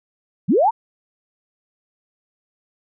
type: linear sweep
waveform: sine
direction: up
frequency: 132.5 to 968 Hz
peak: -12 dBFS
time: 0.48-0.71 s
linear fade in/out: 20 ms
effects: none